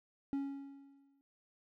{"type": "tone with exponential decay", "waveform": "triangle", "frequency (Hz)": 277.2, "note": "C#4", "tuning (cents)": 0, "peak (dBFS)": -30, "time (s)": [0.33, 1.21], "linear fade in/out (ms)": 0, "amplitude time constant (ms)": 190, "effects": []}